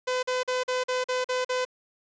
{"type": "tone bursts", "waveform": "sawtooth", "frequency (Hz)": 506, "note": "B4", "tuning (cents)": 42, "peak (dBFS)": -21, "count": 8, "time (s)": [0.07, 1.651], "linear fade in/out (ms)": 10, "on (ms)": 160, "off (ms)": 43, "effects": ["resampled to 16000 Hz", "8-bit"]}